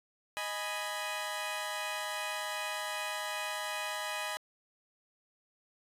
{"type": "chord", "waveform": "15% pulse", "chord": "G# minor", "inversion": "second", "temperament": "equal", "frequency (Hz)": [622.3, 830.6, 987.8], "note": ["D#5", "G#5", "B5"], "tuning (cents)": [0, 0, 0], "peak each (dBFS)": -33, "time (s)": [0.37, 4.37], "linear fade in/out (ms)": 0, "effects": ["resampled to 32000 Hz"]}